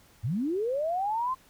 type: linear sweep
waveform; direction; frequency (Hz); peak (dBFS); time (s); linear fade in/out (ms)
sine; up; 93.1 to 1062; -26; 0.23-1.35; 20
effects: pink hiss -59 dBFS RMS until 1.49 s